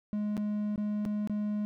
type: tone with dropouts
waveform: triangle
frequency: 209.1 Hz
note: G#3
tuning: 12 cents sharp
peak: -27 dBFS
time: 0.13-1.65 s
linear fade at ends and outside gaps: 0 ms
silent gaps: 0.368-0.377 / 0.759-0.778 / 1.052-1.06 / 1.274-1.297 s
effects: none